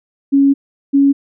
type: tone pair in turn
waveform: sine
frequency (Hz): 277.2 / 278.4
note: C#4 / C#4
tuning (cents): 0 / +8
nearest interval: unison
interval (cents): 8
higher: second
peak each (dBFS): -7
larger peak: neither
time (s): 0.32-0.54 / 0.93-1.13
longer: first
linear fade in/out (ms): 20
effects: none